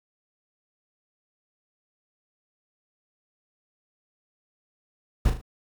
brown noise with echo, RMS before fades -19 dBFS, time 5.25-5.3 s, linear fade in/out 5 ms, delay 38 ms, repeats 3, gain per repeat -7 dB, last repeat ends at 5.414 s, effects none

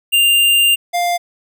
square tone pair in turn, 2794 / 700.2 Hz, F7 / F5, 0 / +4 cents, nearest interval 2 octaves, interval 2396 cents, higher first, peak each -10 / -15 dBFS, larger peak first, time 0.12-0.76 / 0.93-1.18 s, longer first, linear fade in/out 20 ms, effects none

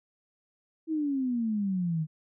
sine exponential sweep, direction down, 326.2 to 152.5 Hz, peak -26 dBFS, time 0.87-2.07 s, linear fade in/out 50 ms, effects none

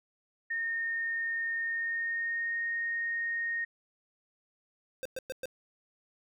sine tone with pitch glide, 1835 to 1855.2 Hz, A#6 to A#6, -28 to -9 cents, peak -30 dBFS, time 0.5-3.65 s, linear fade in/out 10 ms, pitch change +19 cents, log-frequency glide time 1.61-2.6 s
square tone bursts, 522 Hz, C5, 4 cents flat, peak -35 dBFS, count 4, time 5.03-5.456 s, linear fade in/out 0 ms, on 24 ms, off 110 ms
effects none

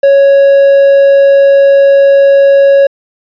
triangle tone with hard clipping, 554.4 Hz, C#5, in tune, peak -3 dBFS, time 0.03-2.87 s, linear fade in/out 5 ms, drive 6 dB, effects resampled to 11025 Hz

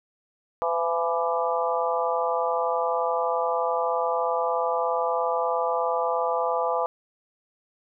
harmonic tone with a mistuned harmonic, 168.5 Hz, E3, 38 cents sharp, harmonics 3 / 4 / 5 / 6 / 7, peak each -27 / -28 / -29 / -30 / -30 dBFS, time 0.62-6.86 s, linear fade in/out 0 ms, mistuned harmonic 6, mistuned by -29 cents, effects none

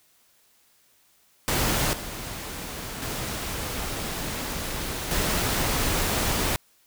pink noise with level steps, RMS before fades -24 / -35 / -31 / -25 dBFS, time 1.48-6.56 s, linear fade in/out 0 ms, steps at 1.93 / 3.02 / 5.11 s, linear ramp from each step 2 ms, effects white hiss -62 dBFS RMS until 6.86 s

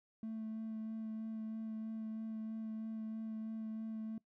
triangle tone with vibrato, 220.6 Hz, A3, 5 cents sharp, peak -37 dBFS, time 0.23-4.18 s, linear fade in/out 2 ms, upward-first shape sine, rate 3.1 Hz, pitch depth 12 cents each way, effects noise-tail reverb RT60 0.1 s tail -23 dB re dry + tanh soft clip ceiling -35 dBFS

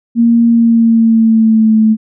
sine tone with pitch glide, 233.1 to 218.7 Hz, A#3 to A3, 0 to -10 cents, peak -5 dBFS, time 0.15-1.97 s, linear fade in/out 50 ms, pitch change -110 cents, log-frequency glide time 0.47-1.76 s, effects none

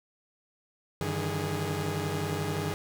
sawtooth tone cluster, 96.6 / 148.1 / 159.5 / 413.2 Hz, G2 / D3 / D#3 / G#4, -25 / +15 / +43 / -9 cents, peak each -31 dBFS, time 1.01-2.74 s, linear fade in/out 0 ms, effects none

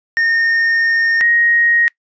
triangle / sine tone pair in turn, 1833 / 1875.8 Hz, A#6 / A#6, -30 / +10 cents, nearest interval unison, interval 40 cents, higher second, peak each -10 dBFS, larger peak neither, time 0.17-1.21 / 1.21-1.88 s, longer first, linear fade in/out 0 ms, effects noise-tail reverb RT60 0.1 s tail -23 dB re dry + resampled to 16000 Hz

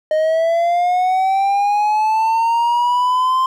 triangle linear sweep, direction up, 616 to 1046.5 Hz, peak -11 dBFS, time 0.11-3.46 s, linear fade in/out 2 ms, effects none

